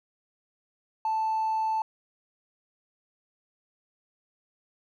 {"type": "tone with hard clipping", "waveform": "sine", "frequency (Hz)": 880, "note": "A5", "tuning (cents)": 0, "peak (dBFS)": -25, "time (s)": [1.05, 1.82], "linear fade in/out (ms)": 2, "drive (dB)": 1, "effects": []}